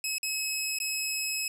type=tone with dropouts; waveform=15% pulse; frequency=2569 Hz; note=E7; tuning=45 cents flat; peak=-22 dBFS; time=0.04-1.48 s; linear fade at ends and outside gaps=2 ms; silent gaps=0.183-0.23 / 0.787-0.801 s; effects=none